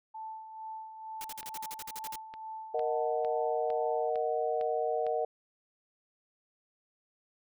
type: tone with tremolo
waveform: sine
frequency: 880 Hz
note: A5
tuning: in tune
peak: -38 dBFS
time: 0.14-4.1 s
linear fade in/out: 10 ms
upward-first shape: sine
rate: 2.2 Hz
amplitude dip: 55%
type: noise bursts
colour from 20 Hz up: white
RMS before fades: -42 dBFS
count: 12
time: 1.21-2.156 s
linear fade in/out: 0 ms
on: 33 ms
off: 50 ms
type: click train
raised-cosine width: 0.3 ms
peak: -31 dBFS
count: 9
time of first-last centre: 1.43-5.066 s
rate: 2.2 Hz
type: chord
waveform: sine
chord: D# minor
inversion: second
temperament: equal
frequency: 466.2 / 622.3 / 740 Hz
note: A#4 / D#5 / F#5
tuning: 0 / 0 / 0 cents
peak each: -32 / -33 / -33 dBFS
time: 2.74-5.25 s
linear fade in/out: 5 ms
effects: none